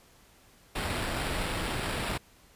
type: noise with sample-and-hold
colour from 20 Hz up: pink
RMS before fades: -32 dBFS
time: 0.75-2.18 s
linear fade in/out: 10 ms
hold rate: 6300 Hz
effects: pink hiss -59 dBFS RMS until 2.55 s + resampled to 32000 Hz